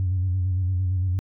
sine tone with vibrato, 92 Hz, F#2, 9 cents flat, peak -19 dBFS, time 0-1.19 s, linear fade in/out 0 ms, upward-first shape square, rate 8.8 Hz, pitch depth 48 cents each way, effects tanh soft clip ceiling -17 dBFS

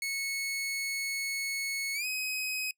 sawtooth tone with pitch glide, 2200 to 2527 Hz, C#7 to D#7, -14 to +26 cents, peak -28 dBFS, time 0.02-2.71 s, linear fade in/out 2 ms, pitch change +240 cents, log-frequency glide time 1.94-2.06 s, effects noise-tail reverb RT60 0.1 s tail -24 dB re dry

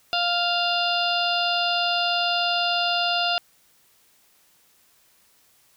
harmonic tone with a mistuned harmonic, 698.5 Hz, F5, in tune, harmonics 1 / 2 / 4 / 5 / 6 / 7, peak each -25 / -28 / -26 / -29 / -32 / -30 dBFS, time 0.13-3.38 s, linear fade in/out 0 ms, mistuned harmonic 5, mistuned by +28 cents, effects white hiss -60 dBFS RMS until 5.76 s

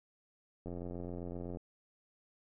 click train, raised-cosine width 2 ms, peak -30 dBFS, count 81, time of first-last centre 0.66-1.571 s, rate 87.8 Hz, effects none

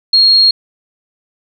sine tone, 4269 Hz, C8, 34 cents sharp, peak -5 dBFS, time 0.13-0.51 s, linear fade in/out 5 ms, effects none

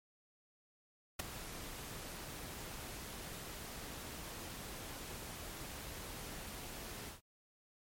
pink noise with ADSR envelope, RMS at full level -33 dBFS, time 1.19-7.21 s, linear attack 9 ms, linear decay 8 ms, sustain -14 dB, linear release 130 ms, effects MP3 64 kbps

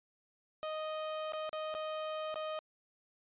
30% pulse tone with dropouts, 622.3 Hz, D#5, in tune, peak -34 dBFS, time 0.63-2.59 s, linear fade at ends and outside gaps 0 ms, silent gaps 1.322-1.334 / 1.493-1.53 / 1.741-1.749 / 2.343-2.357 s, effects resampled to 8000 Hz

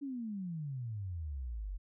sine exponential sweep, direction down, 290 to 44.29 Hz, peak -37 dBFS, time 0.01-1.78 s, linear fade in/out 20 ms, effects none

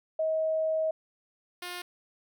sine / 5% pulse tone pair in turn, 635 / 355.6 Hz, D#5 / F4, +35 / +31 cents, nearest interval minor seventh, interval 1004 cents, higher first, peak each -25 dBFS, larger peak neither, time 0.19-0.91 / 1.62-1.82 s, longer first, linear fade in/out 5 ms, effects none

